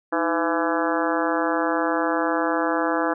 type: harmonic tone with a mistuned harmonic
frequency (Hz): 168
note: E3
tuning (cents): +33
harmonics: 2 / 3 / 4 / 5 / 6 / 7 / 8 / 9 / 10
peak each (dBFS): -25 / -27 / -28 / -29 / -30 / -30 / -31 / -32 / -32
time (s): 0.12-3.14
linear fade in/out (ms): 10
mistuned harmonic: 2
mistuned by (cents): -97
effects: none